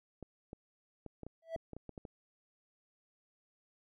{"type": "clicks", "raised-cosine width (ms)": 2, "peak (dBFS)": -32, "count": 11, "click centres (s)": [0.227, 0.531, 1.063, 1.233, 1.266, 1.562, 1.733, 1.766, 1.893, 1.978, 2.052]}
{"type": "tone with exponential growth", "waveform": "triangle", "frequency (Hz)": 656, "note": "E5", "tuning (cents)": -9, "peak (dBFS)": -31, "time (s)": [1.42, 1.56], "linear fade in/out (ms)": 5, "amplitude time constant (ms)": 30}
{"effects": []}